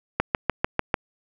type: click train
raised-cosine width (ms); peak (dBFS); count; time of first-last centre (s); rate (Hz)
0.5; -4; 6; 0.2-0.942; 6.74
effects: none